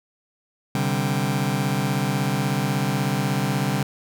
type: chord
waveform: sawtooth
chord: C suspended second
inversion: none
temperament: just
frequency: 130.81 / 147.16 / 196.22 Hz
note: C3 / D3 / G3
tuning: 0 / +4 / +2 cents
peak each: -21 dBFS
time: 0.75-3.83 s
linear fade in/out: 2 ms
effects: none